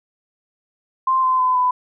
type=tone with pitch steps; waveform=sine; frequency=1046.5 / 1030.9 / 1015.5 / 1000.4 Hz; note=C6 / C6 / B5 / B5; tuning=0 / -26 / +48 / +22 cents; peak=-14 dBFS; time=1.07-1.71 s; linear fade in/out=5 ms; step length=160 ms; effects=none